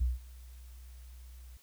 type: tone with ADSR envelope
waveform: sine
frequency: 61.74 Hz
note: B1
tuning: in tune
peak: -23 dBFS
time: 0-1.57 s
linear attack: 16 ms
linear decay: 170 ms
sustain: -24 dB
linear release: 3 ms
effects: tanh soft clip ceiling -23 dBFS + white hiss -63 dBFS RMS until 1.62 s